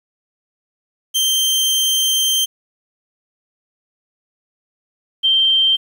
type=tone pair in turn; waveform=sawtooth / sine; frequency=3141 / 3141 Hz; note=G7 / G7; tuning=+3 / +3 cents; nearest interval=unison; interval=0 cents; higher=neither; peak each=-11 dBFS; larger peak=neither; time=1.14-2.46 / 5.23-5.77 s; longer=first; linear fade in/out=20 ms; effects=8-bit